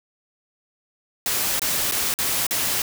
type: noise with dropouts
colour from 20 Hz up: white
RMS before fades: -23 dBFS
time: 1.26-2.82 s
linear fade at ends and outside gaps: 1 ms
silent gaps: 1.595-1.618 / 1.913-1.921 / 2.14-2.188 / 2.467-2.509 s
effects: none